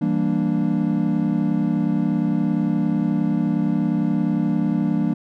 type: chord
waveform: triangle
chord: E half-diminished seventh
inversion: none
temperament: equal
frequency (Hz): 164.81 / 196 / 233.1 / 293.7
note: E3 / G3 / Bb3 / D4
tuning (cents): 0 / 0 / 0 / 0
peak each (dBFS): -22 / -21 / -21 / -22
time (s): 0.01-5.14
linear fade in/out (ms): 10
effects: none